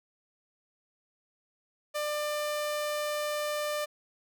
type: tone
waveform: sawtooth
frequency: 596 Hz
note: D5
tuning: 25 cents sharp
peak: -26 dBFS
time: 1.94-3.86 s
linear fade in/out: 20 ms
effects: none